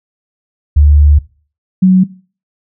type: tone pair in turn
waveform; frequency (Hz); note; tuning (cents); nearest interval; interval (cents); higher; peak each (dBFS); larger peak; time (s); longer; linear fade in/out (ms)
sine; 73.42 / 186.08; D2 / F#3; 0 / +10; octave + major third; 1610; second; -3; neither; 0.76-1.19 / 1.82-2.04; first; 10
effects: noise-tail reverb RT60 0.4 s tail -20 dB re dry